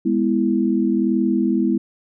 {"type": "chord", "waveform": "sine", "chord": "E major", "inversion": "first", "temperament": "just", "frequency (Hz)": [206, 247.2, 329.6], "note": ["G#3", "B3", "E4"], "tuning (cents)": [-14, 2, 0], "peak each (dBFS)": -20, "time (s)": [0.05, 1.78], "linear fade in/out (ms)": 10, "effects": []}